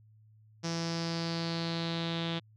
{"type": "tone with low-pass filter sweep", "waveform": "sawtooth", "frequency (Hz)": 166.8, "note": "E3", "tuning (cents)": 21, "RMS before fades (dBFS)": -34, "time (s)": [0.63, 2.4], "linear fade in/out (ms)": 20, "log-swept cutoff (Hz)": [5600, 3500], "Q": 5.6, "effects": ["added 108 Hz sine -57 dBFS peak until 2.56 s"]}